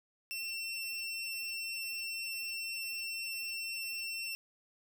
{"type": "tone", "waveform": "25% pulse", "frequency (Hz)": 2702, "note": "E7", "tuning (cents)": 42, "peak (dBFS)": -33, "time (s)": [0.31, 4.35], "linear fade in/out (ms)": 0, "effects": []}